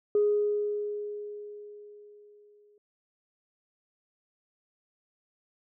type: tone with exponential decay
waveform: sine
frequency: 415.3 Hz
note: G#4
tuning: in tune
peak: -19 dBFS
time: 0.15-2.78 s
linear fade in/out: 2 ms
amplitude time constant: 570 ms
effects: tanh soft clip ceiling -16 dBFS